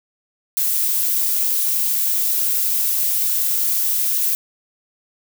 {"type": "noise", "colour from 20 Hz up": "violet", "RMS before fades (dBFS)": -19, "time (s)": [0.57, 4.35], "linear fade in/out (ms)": 0, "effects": []}